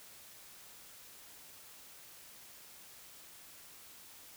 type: silence
effects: white hiss -55 dBFS RMS until 4.36 s